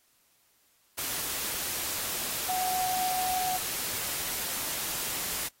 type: tone in noise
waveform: sine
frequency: 740 Hz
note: F#5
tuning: in tune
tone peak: -28 dBFS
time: 2.48-3.58 s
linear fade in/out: 20 ms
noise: white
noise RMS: -33 dBFS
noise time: 0.97-5.49 s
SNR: +2 dB
effects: white hiss -67 dBFS RMS until 5.6 s + AAC 48 kbps